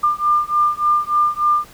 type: beating tone pair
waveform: sine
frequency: 1197 / 1200.4 Hz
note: D6 / D6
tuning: +33 / +38 cents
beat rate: 3.4 Hz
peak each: -17 dBFS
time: 0.03-1.65 s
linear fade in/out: 10 ms
effects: pink hiss -44 dBFS RMS until 1.73 s